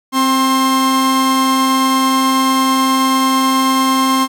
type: tone pair together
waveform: 45% pulse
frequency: 263.3 / 1062.4 Hz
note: C4 / C6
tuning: +11 / +26 cents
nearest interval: 2 octaves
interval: 2415 cents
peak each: -14 dBFS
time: 0.12-4.28 s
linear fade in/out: 50 ms
effects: none